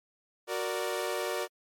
sawtooth chord, Gb augmented, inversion none, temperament equal, 370 / 466.2 / 587.3 Hz, Gb4 / Bb4 / D5, 0 / 0 / 0 cents, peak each -31 dBFS, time 0.47-1.48 s, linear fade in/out 50 ms, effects MP3 64 kbps

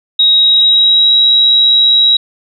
sine tone with pitch glide, 3800 to 3855 Hz, A#7 to B7, +33 to -43 cents, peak -5 dBFS, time 0.19-2.17 s, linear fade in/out 5 ms, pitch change +24 cents, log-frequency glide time 0.31-1.12 s, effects none

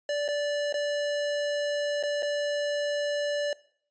square tone with dropouts, 583 Hz, D5, 13 cents flat, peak -27 dBFS, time 0.09-3.53 s, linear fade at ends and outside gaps 2 ms, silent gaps 0.28-0.286 / 0.726-0.741 / 2.028-2.035 / 2.224-2.229 s, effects noise-tail reverb RT60 0.6 s tail -21 dB re dry + resampled to 16000 Hz

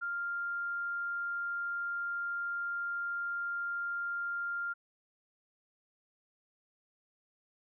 sine tone, 1396.9 Hz, F6, in tune, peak -33 dBFS, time 0.01-4.74 s, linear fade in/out 20 ms, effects none

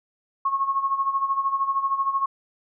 sine tone with tremolo, 1092 Hz, C#6, 26 cents flat, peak -18 dBFS, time 0.45-2.26 s, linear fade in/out 5 ms, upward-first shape sine, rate 13 Hz, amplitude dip 70%, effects none

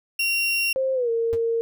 35% pulse tone, 2749 Hz, F7, 28 cents flat, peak -19 dBFS, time 0.19-0.73 s, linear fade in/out 5 ms
sine tone with pitch glide, 528 to 459.7 Hz, C5 to A#4, +16 to -24 cents, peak -20 dBFS, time 0.76-1.61 s, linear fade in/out 0 ms, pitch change -240 cents, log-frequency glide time 0.94-1.1 s
square tone with exponential decay, 92.5 Hz, F#2, in tune, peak -26 dBFS, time 1.33-1.41 s, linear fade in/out 0 ms, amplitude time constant 16 ms
effects none

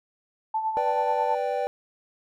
sine tone with tremolo, 879 Hz, A5, 2 cents flat, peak -22 dBFS, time 0.54-1.35 s, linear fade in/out 5 ms, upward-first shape sine, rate 9.3 Hz, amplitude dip 55%
triangle chord, G major, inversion first, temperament equal, 493.9 / 587.3 / 784 Hz, B4 / D5 / G5, 0 / 0 / 0 cents, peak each -27 dBFS, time 0.77-1.67 s, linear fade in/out 0 ms
effects none

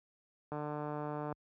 click train, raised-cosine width 1 ms, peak -26 dBFS, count 121, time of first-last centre 0.52-1.325 s, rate 149 Hz, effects high-pass 60 Hz 12 dB/octave

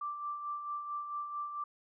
sine tone with tremolo, 1174.7 Hz, D6, in tune, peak -34 dBFS, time 0.01-1.64 s, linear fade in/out 5 ms, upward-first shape sine, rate 4.5 Hz, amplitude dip 50%, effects none

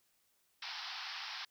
white band-pass noise, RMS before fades -44 dBFS, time 0.62-1.45 s, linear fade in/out 5 ms, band 720 to 5400 Hz, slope 96 dB/octave, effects white hiss -75 dBFS RMS until 1.5 s

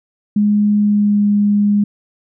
sine tone with pitch glide, 207.7 to 205.4 Hz, G#3 to G#3, 0 to -19 cents, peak -10 dBFS, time 0.36-1.84 s, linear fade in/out 5 ms, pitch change -19 cents, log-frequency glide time 0.78-1.25 s, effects none

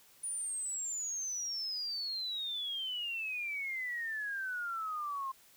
sine exponential sweep, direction down, 9700 to 1053 Hz, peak -35 dBFS, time 0.23-5.32 s, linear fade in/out 10 ms, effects white hiss -62 dBFS RMS until 5.56 s

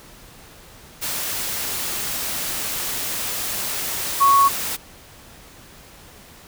sine tone in noise, 1108.7 Hz, C#6, in tune, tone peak -11 dBFS, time 4.2-4.49 s, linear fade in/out 20 ms, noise white, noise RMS -26 dBFS, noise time 1.01-4.77 s, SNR +12 dB, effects pink hiss -45 dBFS RMS until 6.47 s

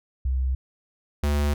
sine / square tone pair in turn, 64.8 / 72.88 Hz, C2 / D2, -16 / -13 cents, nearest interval major second, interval 203 cents, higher second, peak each -21 / -21 dBFS, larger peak neither, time 0.25-0.55 / 1.23-1.54 s, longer second, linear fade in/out 5 ms, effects none

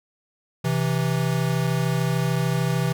square tone pair together, 130.81 / 164.24 Hz, C3 / E3, 0 / -6 cents, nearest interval major third, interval 394 cents, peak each -24 dBFS, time 0.64-2.93 s, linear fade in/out 10 ms, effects none

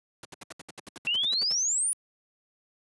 pink noise bursts, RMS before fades -41 dBFS, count 15, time 0.23-1.525 s, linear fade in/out 2 ms, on 21 ms, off 70 ms
sine exponential sweep, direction up, 2672 to 9950 Hz, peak -24 dBFS, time 1.07-1.93 s, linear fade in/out 0 ms
effects high-pass 150 Hz 12 dB/octave + resampled to 24000 Hz

